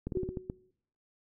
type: clicks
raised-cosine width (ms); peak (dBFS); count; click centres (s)
3; -22; 7; 0.07 / 0.122 / 0.172 / 0.233 / 0.29 / 0.372 / 0.499
type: tone with exponential decay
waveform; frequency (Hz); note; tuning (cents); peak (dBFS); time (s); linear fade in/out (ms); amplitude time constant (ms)
sine; 370; F#4; 0; -28; 0.15-0.71; 5; 120
effects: noise-tail reverb RT60 0.7 s tail -25 dB re dry